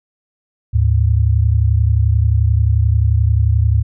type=tone pair together; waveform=sine; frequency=75.6 / 106.99 Hz; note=D#2 / A2; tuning=-49 / -48 cents; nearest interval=tritone; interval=601 cents; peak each=-13 dBFS; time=0.73-3.83 s; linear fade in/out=20 ms; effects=none